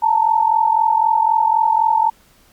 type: tone pair together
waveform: sine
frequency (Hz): 874.1 / 918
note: A5 / A#5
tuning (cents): -12 / -27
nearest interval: minor second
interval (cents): 85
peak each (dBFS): -15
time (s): 0.02-2.1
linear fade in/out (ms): 10
effects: pink hiss -53 dBFS RMS until 2.52 s + Opus 48 kbps